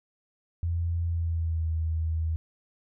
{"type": "tone with pitch glide", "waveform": "sine", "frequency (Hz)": [84.8, 80.55], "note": ["E2", "E2"], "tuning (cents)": [50, -39], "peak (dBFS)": -25, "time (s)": [0.63, 2.36], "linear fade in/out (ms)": 0, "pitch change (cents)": -89, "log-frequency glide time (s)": [1.06, 1.68], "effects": []}